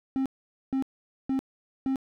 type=tone bursts; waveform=triangle; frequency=266.5 Hz; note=C4; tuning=32 cents sharp; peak=-22 dBFS; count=4; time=0.16-1.958 s; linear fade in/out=0 ms; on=97 ms; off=470 ms; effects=none